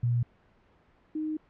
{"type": "tone pair in turn", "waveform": "sine", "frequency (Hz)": [119.9, 309.9], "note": ["A#2", "D#4"], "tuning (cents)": [49, -7], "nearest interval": "octave + major third", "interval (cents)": 1644, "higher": "second", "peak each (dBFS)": [-23, -29], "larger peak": "first", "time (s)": [[0.03, 0.23], [1.15, 1.37]], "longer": "second", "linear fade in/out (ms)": 5, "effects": ["pink hiss -63 dBFS RMS until 1.49 s", "low-pass 2000 Hz 12 dB/octave"]}